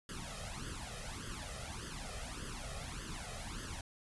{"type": "noise with flanger", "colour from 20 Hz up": "pink", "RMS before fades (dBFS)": -44, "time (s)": [0.09, 3.81], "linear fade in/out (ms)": 2, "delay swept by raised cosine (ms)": [0.62, 1.62], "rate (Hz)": 1.7, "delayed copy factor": 0.85, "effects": ["resampled to 24000 Hz"]}